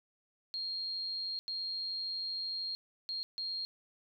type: tone bursts at uneven times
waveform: sine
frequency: 4231 Hz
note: C8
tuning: 19 cents sharp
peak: -35 dBFS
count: 4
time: 0.54-1.39 / 1.48-2.75 / 3.09-3.23 / 3.38-3.65 s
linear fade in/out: 0 ms
effects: none